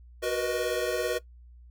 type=chord; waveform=square; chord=B major seventh; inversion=second; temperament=equal with one note detuned; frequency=370 / 476 / 493.9 / 622.3 Hz; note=F#4 / A#4 / B4 / D#5; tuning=0 / +36 / 0 / 0 cents; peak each=-33 dBFS; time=0.22-1.19 s; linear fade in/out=20 ms; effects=noise-tail reverb RT60 0.1 s tail -18 dB re dry + added 60 Hz sine -48 dBFS peak until 1.7 s